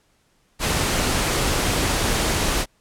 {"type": "noise", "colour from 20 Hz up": "pink", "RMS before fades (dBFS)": -21, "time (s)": [0.59, 2.66], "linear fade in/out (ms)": 50, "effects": ["pink hiss -63 dBFS RMS until 2.8 s", "low-pass 11000 Hz 12 dB/octave"]}